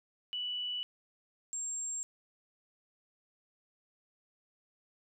sine tone pair in turn, 2960 / 7459 Hz, F#7 / A#8, 0 / 0 cents, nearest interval octave + major third, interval 1600 cents, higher second, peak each -34 / -35 dBFS, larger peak first, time 0.33-0.83 / 1.53-2.03 s, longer neither, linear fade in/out 0 ms, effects none

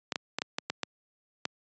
clicks, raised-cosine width 0.2 ms, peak -12 dBFS, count 8, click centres 0.122 / 0.158 / 0.386 / 0.419 / 0.585 / 0.7 / 0.833 / 1.454 s, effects high-pass 150 Hz 12 dB/octave + resampled to 16000 Hz

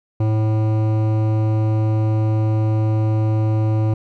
sine tone with hard clipping, 109 Hz, A2, 16 cents flat, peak -17 dBFS, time 0.2-3.94 s, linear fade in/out 5 ms, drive 14 dB, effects none

